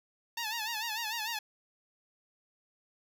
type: tone with vibrato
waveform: 10% pulse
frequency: 893 Hz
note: A5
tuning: 25 cents sharp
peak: -25 dBFS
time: 0.37-1.39 s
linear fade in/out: 5 ms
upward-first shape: sine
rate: 6.7 Hz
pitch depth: 100 cents each way
effects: none